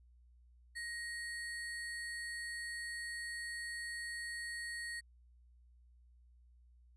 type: tone with sample-and-hold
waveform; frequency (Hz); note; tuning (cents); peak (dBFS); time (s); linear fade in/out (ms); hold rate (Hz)
sine; 1880; A#6; +14; -40; 0.75-5.01; 20; 6300
effects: added 60 Hz sine -61 dBFS peak until 6.96 s + resampled to 24000 Hz